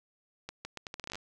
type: accelerating click train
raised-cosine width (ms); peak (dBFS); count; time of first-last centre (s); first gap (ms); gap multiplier
0.2; -22; 13; 0.49-1.155; 160; 0.77
effects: none